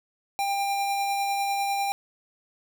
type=tone with tremolo; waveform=square; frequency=796 Hz; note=G5; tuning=26 cents sharp; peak=-24 dBFS; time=0.39-1.92 s; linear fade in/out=0 ms; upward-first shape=triangle; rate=10 Hz; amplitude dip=25%; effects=9-bit